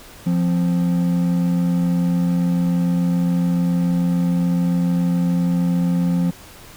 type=tone pair together; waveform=triangle; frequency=174.6 / 261.6 Hz; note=F3 / C4; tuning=0 / 0 cents; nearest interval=perfect fifth; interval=700 cents; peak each=-14 / -23 dBFS; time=0.26-6.31 s; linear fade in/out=10 ms; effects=pink hiss -42 dBFS RMS until 6.76 s